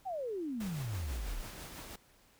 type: exponential sweep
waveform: sine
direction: down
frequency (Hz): 801 to 32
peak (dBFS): -35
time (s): 0.05-1.43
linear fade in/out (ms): 20
type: noise with tremolo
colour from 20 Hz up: pink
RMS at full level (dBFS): -46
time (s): 0.6-1.96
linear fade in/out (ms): 5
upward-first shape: sine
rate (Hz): 6.1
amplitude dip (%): 30
effects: pink hiss -65 dBFS RMS until 2.39 s